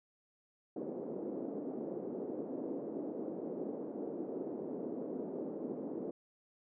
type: band-pass noise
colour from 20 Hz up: white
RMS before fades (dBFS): -41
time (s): 0.76-6.11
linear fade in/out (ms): 5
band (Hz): 230 to 450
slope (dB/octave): 24
effects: none

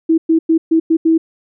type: tone bursts at uneven times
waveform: sine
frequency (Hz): 324.6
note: E4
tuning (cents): -27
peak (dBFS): -8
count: 6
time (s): 0.09-0.18 / 0.29-0.39 / 0.49-0.58 / 0.71-0.8 / 0.9-0.97 / 1.05-1.18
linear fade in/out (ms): 10
effects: none

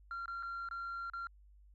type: tone with dropouts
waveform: sine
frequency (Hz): 1378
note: F6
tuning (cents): -24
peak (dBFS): -37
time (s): 0.11-1.27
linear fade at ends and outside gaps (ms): 1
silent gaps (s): 0.258-0.28 / 0.426-0.431 / 0.688-0.711 / 1.099-1.135
effects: tanh soft clip ceiling -37 dBFS + added 50 Hz sine -58 dBFS peak until 1.74 s

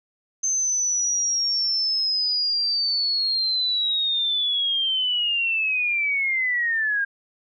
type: linear sweep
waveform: sine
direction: down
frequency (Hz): 6272 to 1600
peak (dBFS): -20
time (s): 0.43-7.05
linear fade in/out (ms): 10
effects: none

